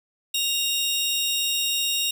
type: tone pair together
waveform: sawtooth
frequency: 2794 / 3753 Hz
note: F7 / A#7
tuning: 0 / +11 cents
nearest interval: perfect fourth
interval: 511 cents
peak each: -22 / -22 dBFS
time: 0.34-2.11 s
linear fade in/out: 5 ms
effects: none